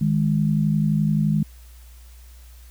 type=tone pair together; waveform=sine; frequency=155.56 / 207.2 Hz; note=D#3 / G#3; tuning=0 / -4 cents; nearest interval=perfect fourth; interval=496 cents; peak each=-19 / -21 dBFS; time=0.01-1.43 s; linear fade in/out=5 ms; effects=added 60 Hz sine -42 dBFS peak until 2.7 s + white hiss -54 dBFS RMS until 2.7 s